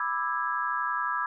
sine chord, E dominant seventh, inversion second, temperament just, 988.9 / 1186.7 / 1318.5 / 1648.1 Hz, B5 / D6 / E6 / G#6, +2 / +18 / 0 / -14 cents, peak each -32 dBFS, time 0-1.26 s, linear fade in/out 2 ms, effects none

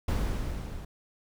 brown noise with level ramp, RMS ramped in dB -26 to -40 dBFS, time 0.08-0.85 s, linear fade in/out 5 ms, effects none

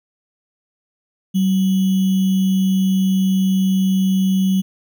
sine tone with sample-and-hold, 190 Hz, F#3, 46 cents sharp, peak -13 dBFS, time 1.34-4.62 s, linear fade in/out 20 ms, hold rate 3150 Hz, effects none

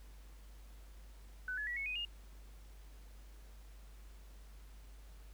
sine tone with pitch steps, 1502 / 1705.5 / 1936.6 / 2199 / 2497 / 2835 Hz, F#6 / G#6 / B6 / C#7 / D#7 / F7, +26 / +46 / -34 / -14 / +6 / +25 cents, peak -37 dBFS, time 1.48-2.05 s, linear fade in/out 2 ms, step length 95 ms, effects added 50 Hz sine -52 dBFS peak until 5.33 s + pink hiss -65 dBFS RMS until 5.33 s

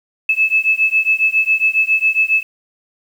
sine beating tone pair, 2604 / 2611.3 Hz, E7 / E7, -22 / -17 cents, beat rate 7.3 Hz, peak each -15 dBFS, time 0.29-2.43 s, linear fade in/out 5 ms, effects 7-bit

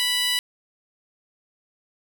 15% pulse tone with high-pass filter, 987 Hz, B5, 1 cent flat, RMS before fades -23 dBFS, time 0-0.39 s, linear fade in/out 0 ms, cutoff 2800 Hz, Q 1.1, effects none

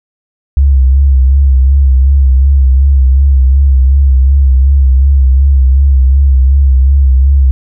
sine tone with vibrato, 67.1 Hz, C2, 44 cents sharp, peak -3 dBFS, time 0.57-7.51 s, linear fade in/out 0 ms, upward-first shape sine, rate 2.7 Hz, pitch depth 64 cents each way, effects none

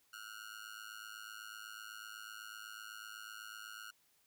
sawtooth tone with amplitude modulation, 1430 Hz, F6, 41 cents sharp, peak -40 dBFS, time 0.13-3.91 s, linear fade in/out 5 ms, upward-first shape sine, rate 108 Hz, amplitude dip 100%, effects white hiss -73 dBFS RMS until 4.26 s

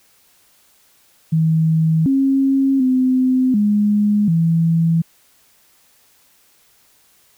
sine tone with pitch steps, 160.2 / 270.6 / 256.9 / 207.6 / 165 Hz, E3 / C#4 / C4 / G#3 / E3, -49 / -42 / -32 / 0 / +2 cents, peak -12 dBFS, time 1.32-5.02 s, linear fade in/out 10 ms, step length 740 ms, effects white hiss -55 dBFS RMS until 7.37 s

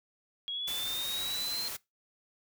sine linear sweep, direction up, 3291 to 4186 Hz, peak -33 dBFS, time 0.48-1.68 s, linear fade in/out 0 ms
white noise, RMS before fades -39 dBFS, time 0.67-1.77 s, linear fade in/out 10 ms
effects noise-tail reverb RT60 0.2 s tail -21 dB re dry

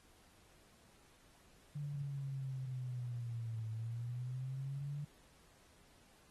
sine linear two-way sweep, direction down then up, 146.83 to 110 to 146.83 Hz, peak -39 dBFS, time 1.75-5.05 s, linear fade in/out 10 ms, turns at 3.7 s, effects pink hiss -67 dBFS RMS until 6.3 s + AAC 32 kbps

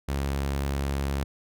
sawtooth tone, 69.3 Hz, C#2, in tune, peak -22 dBFS, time 0.08-1.24 s, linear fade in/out 10 ms, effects none

